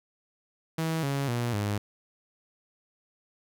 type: tone with pitch steps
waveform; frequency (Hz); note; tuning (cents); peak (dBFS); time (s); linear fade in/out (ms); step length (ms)
sawtooth; 161.7 / 139.15 / 119.75 / 103.05; E3 / C#3 / A#2 / G#2; -33 / +7 / +47 / -13; -23; 0.78-1.78; 5; 250
effects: none